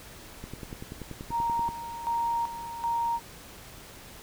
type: click train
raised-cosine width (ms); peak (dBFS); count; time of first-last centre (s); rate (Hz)
3; -25; 14; 0.44-1.69; 10.4
type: tone with tremolo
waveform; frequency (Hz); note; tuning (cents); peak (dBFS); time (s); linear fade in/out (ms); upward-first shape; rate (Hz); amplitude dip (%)
sine; 932.3; A#5; 0; -25; 1.3-3.2; 50; square; 1.3; 70
effects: pink hiss -47 dBFS RMS until 4.22 s